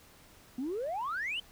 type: exponential sweep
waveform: sine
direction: up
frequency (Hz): 240 to 3136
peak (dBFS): -31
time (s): 0.58-1.4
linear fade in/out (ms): 5
effects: tanh soft clip ceiling -29 dBFS + pink hiss -58 dBFS RMS until 1.51 s